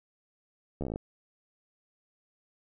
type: slowing click train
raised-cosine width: 2 ms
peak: -21 dBFS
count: 10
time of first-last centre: 0.81-0.959 s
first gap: 13 ms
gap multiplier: 1.06
effects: none